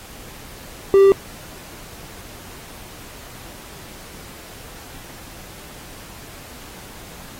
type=tone; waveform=triangle; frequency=392 Hz; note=G4; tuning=in tune; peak=-6 dBFS; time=0.94-1.12 s; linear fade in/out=0 ms; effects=pink hiss -40 dBFS RMS until 7.39 s + AAC 48 kbps